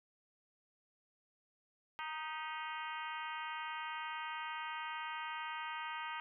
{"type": "harmonic tone with a mistuned harmonic", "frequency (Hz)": 311.1, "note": "D#4", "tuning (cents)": 0, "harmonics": [3, 4, 5, 6, 7, 8, 9, 10], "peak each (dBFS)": [-44, -46, -48, -50, -51, -52, -53, -54], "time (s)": [1.99, 6.2], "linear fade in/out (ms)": 0, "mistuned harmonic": 6, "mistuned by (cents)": 57, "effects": []}